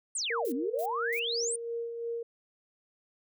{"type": "exponential two-way sweep", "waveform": "sine", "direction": "down then up", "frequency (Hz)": [9397, 240.2, 9397], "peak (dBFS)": -30, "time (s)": [0.15, 1.56], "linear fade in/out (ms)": 5, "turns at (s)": 0.53}
{"type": "tone with tremolo", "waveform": "sine", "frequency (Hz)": 466.2, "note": "A#4", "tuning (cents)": 0, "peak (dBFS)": -31, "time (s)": [0.3, 2.23], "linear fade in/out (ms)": 5, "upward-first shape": "sine", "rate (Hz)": 2.9, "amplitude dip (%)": 45}
{"type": "noise bursts", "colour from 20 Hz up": "violet", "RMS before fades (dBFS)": -44, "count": 3, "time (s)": [0.45, 1.194], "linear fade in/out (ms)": 0, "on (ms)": 68, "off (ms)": 270}
{"effects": []}